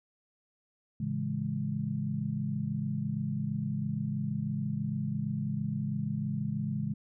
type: chord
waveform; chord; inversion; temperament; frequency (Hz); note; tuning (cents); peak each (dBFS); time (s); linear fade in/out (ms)
sine; A major seventh; none; equal; 110 / 138.59 / 164.81 / 207.7; A2 / C#3 / E3 / G#3; 0 / 0 / 0 / 0; -39 / -34 / -37 / -34; 1-6.94; 5
effects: none